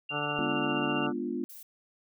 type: tone with tremolo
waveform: sine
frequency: 2782 Hz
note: F7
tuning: 7 cents flat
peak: -32 dBFS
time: 0.09-1.07 s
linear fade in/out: 5 ms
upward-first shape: sine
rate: 15 Hz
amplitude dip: 55%
type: harmonic tone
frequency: 146.83 Hz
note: D3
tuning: in tune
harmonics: 1 / 2 / 3 / 4 / 5 / 6 / 8 / 9 / 10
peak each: -39 / -39 / -39 / -39 / -39 / -39 / -39 / -39 / -39 dBFS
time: 0.1-1.13 s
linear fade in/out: 50 ms
type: chord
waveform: sine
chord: G# diminished seventh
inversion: none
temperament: equal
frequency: 207.7 / 246.9 / 293.7 / 349.2 Hz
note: G#3 / B3 / D4 / F4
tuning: 0 / 0 / 0 / 0 cents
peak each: -39 / -34 / -37 / -35 dBFS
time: 0.39-1.44 s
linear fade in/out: 0 ms
type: noise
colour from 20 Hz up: violet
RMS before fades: -47 dBFS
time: 1.49-1.63 s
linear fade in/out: 5 ms
effects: none